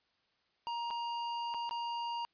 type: tone with dropouts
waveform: square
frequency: 940 Hz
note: A#5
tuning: 14 cents sharp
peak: -36 dBFS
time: 0.67-2.25 s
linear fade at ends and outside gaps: 0 ms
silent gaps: 0.904-0.909 / 1.54-1.545 / 1.693-1.71 s
effects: white hiss -75 dBFS RMS until 2.33 s + resampled to 11025 Hz